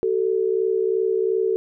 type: tone pair together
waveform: sine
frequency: 380 / 442.8 Hz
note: F#4 / A4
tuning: +46 / +11 cents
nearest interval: minor third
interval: 265 cents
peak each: -21 dBFS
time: 0.03-1.56 s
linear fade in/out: 0 ms
effects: none